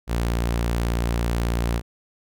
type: tone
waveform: sawtooth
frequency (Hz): 58.27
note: A#1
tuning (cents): 0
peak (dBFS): -17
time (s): 0.07-1.82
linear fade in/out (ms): 50
effects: none